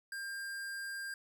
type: tone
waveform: square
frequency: 1599 Hz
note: G6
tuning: 34 cents sharp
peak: -40 dBFS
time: 0.12-1.14 s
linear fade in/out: 2 ms
effects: none